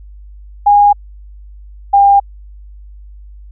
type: tone pair in turn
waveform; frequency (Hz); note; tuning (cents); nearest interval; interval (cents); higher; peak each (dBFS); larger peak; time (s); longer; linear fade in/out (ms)
sine; 819 / 800.3; G#5 / G5; -24 / +36; unison; 40; first; -4; neither; 0.66-0.93 / 1.93-2.2; neither; 10
effects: added 50 Hz sine -32 dBFS peak until 3.51 s